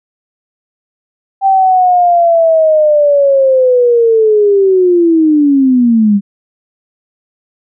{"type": "linear sweep", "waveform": "sine", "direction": "down", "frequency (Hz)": [784, 196], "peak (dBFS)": -5, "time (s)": [1.41, 6.21], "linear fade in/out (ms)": 50, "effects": []}